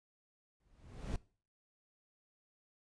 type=noise with exponential growth; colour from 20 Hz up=brown; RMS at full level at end=-36 dBFS; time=0.6-1.16 s; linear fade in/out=2 ms; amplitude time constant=120 ms; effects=noise-tail reverb RT60 0.4 s tail -21 dB re dry + resampled to 22050 Hz